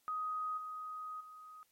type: tone with level steps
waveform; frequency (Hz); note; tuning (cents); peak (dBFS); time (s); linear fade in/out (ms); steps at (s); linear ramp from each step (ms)
sine; 1253; D#6; +12; -35 / -41 / -50; 0.08-1.63; 0; 0.57 / 1.2; 10
effects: white hiss -74 dBFS RMS until 1.71 s + MP3 64 kbps